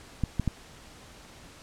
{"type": "clicks", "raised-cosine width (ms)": 5, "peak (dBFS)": -13, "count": 3, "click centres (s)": [0.237, 0.397, 0.477], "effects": ["pink hiss -50 dBFS RMS until 1.62 s", "low-pass 9000 Hz 12 dB/octave"]}